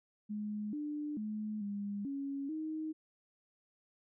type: tone with pitch steps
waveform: sine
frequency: 209.9 / 297.1 / 213.3 / 202.6 / 277.5 / 313.3 Hz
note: G#3 / D4 / G#3 / G#3 / C#4 / D#4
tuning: +19 / +20 / +46 / -43 / +2 / +12 cents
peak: -36 dBFS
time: 0.29-2.93 s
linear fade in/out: 20 ms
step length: 440 ms
effects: none